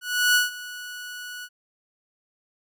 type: tone with ADSR envelope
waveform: sawtooth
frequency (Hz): 1471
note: F#6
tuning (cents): -11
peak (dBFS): -12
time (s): 0.01-1.49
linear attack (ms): 340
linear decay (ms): 150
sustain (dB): -19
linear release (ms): 53
effects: none